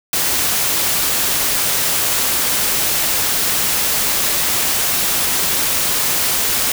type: noise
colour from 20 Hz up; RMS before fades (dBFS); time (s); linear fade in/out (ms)
white; -17; 0.13-6.72; 2
effects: none